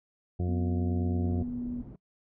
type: harmonic tone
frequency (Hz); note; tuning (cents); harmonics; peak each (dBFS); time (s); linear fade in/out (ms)
89; F2; +33; 1 / 2 / 3 / 4 / 5 / 6 / 7 / 8; -28 / -34 / -43 / -38 / -46 / -51 / -51 / -47; 0.39-1.43; 10
type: tone with pitch glide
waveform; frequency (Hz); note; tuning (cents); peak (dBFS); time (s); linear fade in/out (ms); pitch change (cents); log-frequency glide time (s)
sine; 246.9 to 243.5; B3 to B3; 0 to -24; -32; 0.48-1.82; 10; -24; 0.74-1.66
type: low-pass noise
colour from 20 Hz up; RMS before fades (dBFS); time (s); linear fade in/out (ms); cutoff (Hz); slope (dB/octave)
pink; -44; 1.24-1.96; 2; 290; 12
effects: noise-tail reverb RT60 0.1 s tail -24 dB re dry